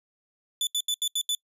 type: tone bursts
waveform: sawtooth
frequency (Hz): 3486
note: A7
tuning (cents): -17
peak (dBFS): -21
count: 6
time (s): 0.61-1.35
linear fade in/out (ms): 2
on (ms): 60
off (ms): 76
effects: noise-tail reverb RT60 0.1 s tail -25 dB re dry + resampled to 32000 Hz